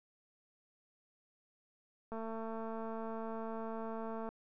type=click train; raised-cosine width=1 ms; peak=-30 dBFS; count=487; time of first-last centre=2.12-4.29 s; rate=224 Hz; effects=none